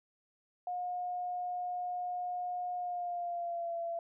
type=tone with pitch glide; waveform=sine; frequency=718 to 677.7 Hz; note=F5 to E5; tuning=+48 to +48 cents; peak=-34 dBFS; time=0.67-3.99 s; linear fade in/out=2 ms; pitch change=-100 cents; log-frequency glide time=2.76-3.76 s; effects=none